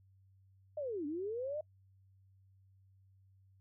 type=linear two-way sweep; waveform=sine; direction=down then up; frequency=626 to 280 to 626 Hz; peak=-36 dBFS; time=0.77-1.61 s; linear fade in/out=5 ms; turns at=1.06 s; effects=noise-tail reverb RT60 0.1 s tail -26 dB re dry + added 96 Hz sine -63 dBFS peak until 3.6 s